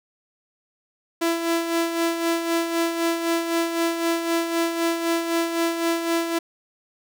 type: tone with tremolo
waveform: sawtooth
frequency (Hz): 334.4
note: E4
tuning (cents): +25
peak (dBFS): -15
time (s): 1.21-6.39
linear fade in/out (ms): 10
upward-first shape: sine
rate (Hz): 3.9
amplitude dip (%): 55
effects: none